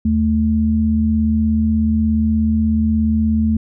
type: tone pair together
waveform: sine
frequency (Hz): 78.89 / 220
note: D#2 / A3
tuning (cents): +24 / 0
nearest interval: octave + tritone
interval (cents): 1776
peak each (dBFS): -18 / -14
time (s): 0.05-3.57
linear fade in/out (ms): 5
effects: none

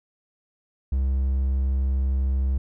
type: tone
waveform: triangle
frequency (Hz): 66.4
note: C2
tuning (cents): +26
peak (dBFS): -18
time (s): 0.92-2.58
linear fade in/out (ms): 5
effects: none

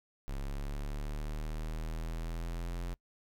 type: linear sweep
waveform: square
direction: up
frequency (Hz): 34.15 to 43.65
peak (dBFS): -36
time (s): 0.28-2.94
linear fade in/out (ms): 0
effects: noise-tail reverb RT60 0.1 s tail -24 dB re dry

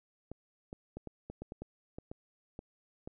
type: clicks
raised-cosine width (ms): 2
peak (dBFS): -29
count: 12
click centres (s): 0.316 / 0.729 / 0.97 / 1.073 / 1.3 / 1.42 / 1.521 / 1.62 / 1.985 / 2.115 / 2.591 / 3.075
effects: none

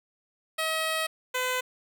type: tone pair in turn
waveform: 10% pulse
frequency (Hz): 638 / 506.4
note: D#5 / B4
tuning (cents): +43 / +43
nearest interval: major third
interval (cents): 400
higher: first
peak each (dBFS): -18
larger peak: neither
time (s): 0.58-1.07 / 1.34-1.61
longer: first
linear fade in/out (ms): 10
effects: none

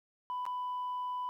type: tone with dropouts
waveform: sine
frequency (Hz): 995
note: B5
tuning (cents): +13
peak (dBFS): -32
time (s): 0.3-1.29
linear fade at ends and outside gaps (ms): 0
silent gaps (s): 0.454-0.464
effects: tanh soft clip ceiling -32 dBFS + 12-bit

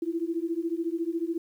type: beating tone pair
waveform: sine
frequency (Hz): 327.1 / 341.1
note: E4 / F4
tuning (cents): -13 / -41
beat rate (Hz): 14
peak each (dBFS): -30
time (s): 0.02-1.38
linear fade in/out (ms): 5
effects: 10-bit

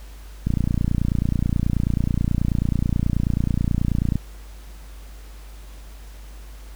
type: click train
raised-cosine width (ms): 5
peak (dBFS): -8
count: 109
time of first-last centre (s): 0.47-4.156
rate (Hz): 29.3
effects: added 50 Hz sine -37 dBFS peak until 6.75 s + pink hiss -49 dBFS RMS until 6.75 s

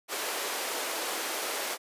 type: high-pass noise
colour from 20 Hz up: pink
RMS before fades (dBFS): -33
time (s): 0.08-1.78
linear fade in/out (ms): 50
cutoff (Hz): 380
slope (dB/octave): 24
effects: resampled to 32000 Hz

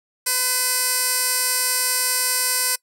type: tone with band-pass filter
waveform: 15% pulse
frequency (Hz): 505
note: B4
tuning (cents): +39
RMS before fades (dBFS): -21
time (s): 0.26-2.76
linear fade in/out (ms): 10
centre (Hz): 9900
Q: 1.4
effects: noise-tail reverb RT60 0.1 s tail -23 dB re dry

